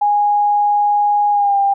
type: tone with pitch glide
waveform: sine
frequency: 825 to 796.4 Hz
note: G#5 to G5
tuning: -12 to +27 cents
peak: -11 dBFS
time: 0.01-1.74 s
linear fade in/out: 10 ms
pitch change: -61 cents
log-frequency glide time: 1.31-1.58 s
effects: none